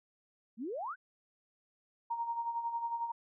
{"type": "exponential sweep", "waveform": "sine", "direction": "up", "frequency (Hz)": [204, 1611], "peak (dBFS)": -36, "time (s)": [0.57, 0.96], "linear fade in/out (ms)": 50}
{"type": "tone with tremolo", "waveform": "sine", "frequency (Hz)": 932.3, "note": "A#5", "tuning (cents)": 0, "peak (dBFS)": -31, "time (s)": [2.1, 3.12], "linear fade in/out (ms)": 10, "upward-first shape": "sine", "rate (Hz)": 11, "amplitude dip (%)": 60}
{"effects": []}